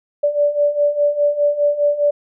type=beating tone pair; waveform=sine; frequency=580 / 584.9 Hz; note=D5 / D5; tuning=-22 / -7 cents; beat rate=4.9 Hz; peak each=-19 / -15 dBFS; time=0.23-2.11 s; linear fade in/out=10 ms; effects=none